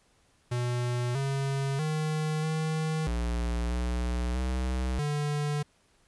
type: tone with pitch steps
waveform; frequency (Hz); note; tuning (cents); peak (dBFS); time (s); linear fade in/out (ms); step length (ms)
square; 122.1 / 137.1 / 155 / 157.5 / 58.9 / 60.6 / 63.4 / 147.3; B2 / C#3 / D#3 / D#3 / A#1 / B1 / B1 / D3; -19 / -19 / -6 / +21 / +19 / -32 / +46 / +6; -28; 0.51-5.63; 10; 640
effects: pink hiss -66 dBFS RMS until 6.07 s + resampled to 24000 Hz